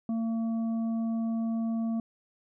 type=harmonic tone; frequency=226.8 Hz; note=A#3; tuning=47 cents flat; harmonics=1 / 3 / 5; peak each=-27 / -42 / -52 dBFS; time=0.09-2 s; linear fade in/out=2 ms; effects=none